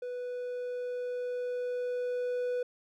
triangle tone with level ramp, 493.9 Hz, B4, in tune, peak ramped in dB -33 to -27 dBFS, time 0.02-2.63 s, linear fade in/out 5 ms, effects none

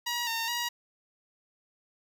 10% pulse tone with pitch steps, 957 / 914 / 956 Hz, A#5 / A#5 / A#5, +45 / -34 / +43 cents, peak -21 dBFS, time 0.06-0.69 s, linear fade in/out 10 ms, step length 210 ms, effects none

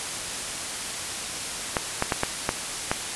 clicks, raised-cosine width 0.5 ms, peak -6 dBFS, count 6, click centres 1.768 / 2.024 / 2.122 / 2.234 / 2.491 / 2.915 s, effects white hiss -31 dBFS RMS until 3.15 s + resampled to 24000 Hz

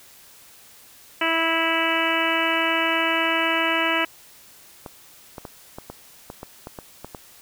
harmonic tone, 327.9 Hz, E4, 9 cents flat, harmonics 1 / 2 / 3 / 4 / 5 / 6 / 7 / 8 / 9, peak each -28 / -28 / -28 / -28 / -28 / -28 / -28 / -28 / -28 dBFS, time 1.21-4.05 s, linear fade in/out 5 ms
clicks, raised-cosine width 1 ms, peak -20 dBFS, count 11, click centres 4.862 / 5.382 / 5.452 / 5.785 / 5.9 / 6.301 / 6.431 / 6.671 / 6.788 / 7.046 / 7.148 s
effects white hiss -49 dBFS RMS until 7.41 s

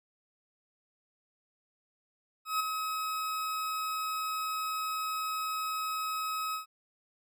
40% pulse tone with ADSR envelope, 1276 Hz, D#6, 43 cents sharp, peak -25 dBFS, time 2.45-6.66 s, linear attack 150 ms, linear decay 10 ms, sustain -6 dB, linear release 120 ms, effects none

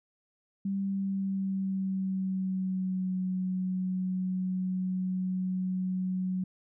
sine tone with pitch glide, 196 to 185.21 Hz, G3 to F#3, 0 to +2 cents, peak -28 dBFS, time 0.65-6.44 s, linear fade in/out 5 ms, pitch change -98 cents, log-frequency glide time 0.81-3.16 s, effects none

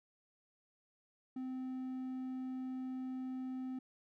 triangle tone, 258.2 Hz, C4, 23 cents flat, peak -37 dBFS, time 1.36-3.79 s, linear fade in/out 5 ms, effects none

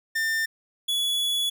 45% pulse tone pair in turn, 1800 / 3398 Hz, A6 / G#7, +39 / +39 cents, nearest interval major seventh, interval 1100 cents, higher second, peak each -23 dBFS, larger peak neither, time 0.15-0.46 / 0.88-1.5 s, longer second, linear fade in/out 10 ms, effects none

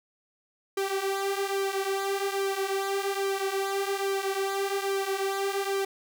sawtooth tone with flanger, 392 Hz, G4, in tune, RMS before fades -29 dBFS, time 0.77-5.85 s, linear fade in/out 5 ms, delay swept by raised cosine 1.4 to 7.3 ms, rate 1.2 Hz, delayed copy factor -0.7, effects none

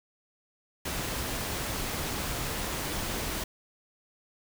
pink noise, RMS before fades -33 dBFS, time 0.85-3.44 s, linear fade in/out 5 ms, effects none

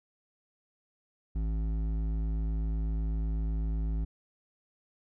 sine tone with hard clipping, 54 Hz, A1, 32 cents flat, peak -30 dBFS, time 1.35-4.05 s, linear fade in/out 10 ms, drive 10 dB, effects none

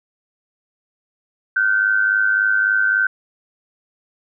sine tone pair together, 1428.4 / 1532 Hz, F6 / G6, +39 / -40 cents, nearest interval minor second, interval 121 cents, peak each -20 / -15 dBFS, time 1.56-3.07 s, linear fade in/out 5 ms, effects none

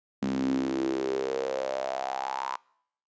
sawtooth tone with high-pass filter sweep, 66.2 Hz, C2, 21 cents sharp, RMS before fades -30 dBFS, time 0.22-2.56 s, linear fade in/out 5 ms, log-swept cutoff 220 to 1000 Hz, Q 7.6, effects noise-tail reverb RT60 0.7 s tail -25 dB re dry + resampled to 16000 Hz

